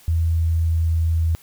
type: tone with pitch glide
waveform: sine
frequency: 82.41 to 81.89 Hz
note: E2 to E2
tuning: 0 to -11 cents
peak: -16 dBFS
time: 0.08-1.35 s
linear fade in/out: 0 ms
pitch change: -11 cents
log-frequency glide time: 0.32-0.88 s
effects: white hiss -50 dBFS RMS until 1.42 s